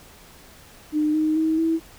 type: tone with pitch steps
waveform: sine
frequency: 303.4 / 310.7 / 318.1 / 325.7 Hz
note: D#4 / D#4 / D#4 / E4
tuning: -44 / -2 / +38 / -21 cents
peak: -18 dBFS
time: 0.92-1.8 s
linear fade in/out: 50 ms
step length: 220 ms
effects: pink hiss -48 dBFS RMS until 1.98 s